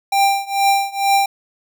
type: tone with tremolo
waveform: square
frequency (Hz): 791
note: G5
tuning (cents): +15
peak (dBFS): -11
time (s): 0.12-1.26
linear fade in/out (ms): 5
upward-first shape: triangle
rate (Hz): 2.2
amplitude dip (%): 95
effects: none